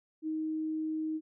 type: tone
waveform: sine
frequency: 313.9 Hz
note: D#4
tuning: 15 cents sharp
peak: -31 dBFS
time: 0.22-1.21 s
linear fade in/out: 50 ms
effects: none